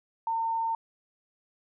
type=tone; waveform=sine; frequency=908 Hz; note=A#5; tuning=46 cents flat; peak=-26 dBFS; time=0.27-0.75 s; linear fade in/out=2 ms; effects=none